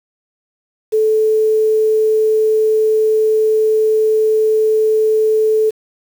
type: tone with quantisation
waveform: sine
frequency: 435 Hz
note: A4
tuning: 20 cents flat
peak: -10 dBFS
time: 0.92-5.71 s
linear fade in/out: 20 ms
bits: 6
effects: none